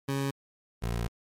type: tone pair in turn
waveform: 20% pulse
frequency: 137.7 / 58.08 Hz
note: C#3 / A#1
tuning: -11 / -6 cents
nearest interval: octave + minor third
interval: 1495 cents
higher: first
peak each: -23 / -24 dBFS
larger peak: first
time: 0.08-0.31 / 0.82-1.08 s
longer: second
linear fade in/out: 10 ms
effects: MP3 64 kbps